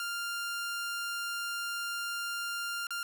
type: tone with dropouts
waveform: sawtooth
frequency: 1396.9 Hz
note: F6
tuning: in tune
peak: -30 dBFS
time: 0-3.03 s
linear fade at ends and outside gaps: 1 ms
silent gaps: 2.869-2.906 s
effects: none